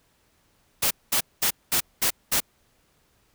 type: noise bursts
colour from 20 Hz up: white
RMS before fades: -22 dBFS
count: 6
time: 0.82-2.404 s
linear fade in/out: 10 ms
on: 89 ms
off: 210 ms
effects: pink hiss -65 dBFS RMS until 3.34 s